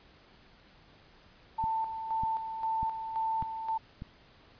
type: tone with tremolo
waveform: sine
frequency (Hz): 891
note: A5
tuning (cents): +22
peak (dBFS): -28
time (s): 1.58-3.78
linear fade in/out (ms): 10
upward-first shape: square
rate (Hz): 1.9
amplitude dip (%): 55
type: click train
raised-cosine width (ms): 5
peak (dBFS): -27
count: 5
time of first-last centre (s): 1.64-4.021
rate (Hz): 1.68
effects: pink hiss -59 dBFS RMS until 4.59 s + resampled to 11025 Hz